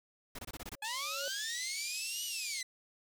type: noise bursts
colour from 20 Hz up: pink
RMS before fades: -44 dBFS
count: 7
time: 0.35-0.754 s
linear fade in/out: 5 ms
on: 38 ms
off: 23 ms
type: tone with exponential growth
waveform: sine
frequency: 554.4 Hz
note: C#5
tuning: in tune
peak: -37 dBFS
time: 0.72-1.28 s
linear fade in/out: 1 ms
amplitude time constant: 120 ms
type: linear two-way sweep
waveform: 15% pulse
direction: up then down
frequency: 830.6 to 2960 to 1984 Hz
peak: -31 dBFS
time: 0.82-2.63 s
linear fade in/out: 5 ms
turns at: 2.25 s
type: band-pass noise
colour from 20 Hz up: white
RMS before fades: -44 dBFS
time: 0.84-2.62 s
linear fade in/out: 10 ms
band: 3400 to 6800 Hz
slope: 24 dB/octave
effects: none